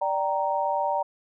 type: chord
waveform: sine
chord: G minor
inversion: second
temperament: equal with one note detuned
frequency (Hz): 587.3 / 776.3 / 932.3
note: D5 / G5 / Bb5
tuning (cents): 0 / -17 / 0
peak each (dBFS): -28 / -28 / -26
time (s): 0.01-1.03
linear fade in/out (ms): 10
effects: none